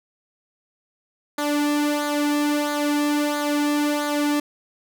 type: tone with flanger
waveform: sawtooth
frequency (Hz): 293.7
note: D4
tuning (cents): 0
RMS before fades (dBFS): -22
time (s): 1.38-4.4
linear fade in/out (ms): 5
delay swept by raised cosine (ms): 0.36 to 2.06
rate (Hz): 1.5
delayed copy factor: -0.65
effects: none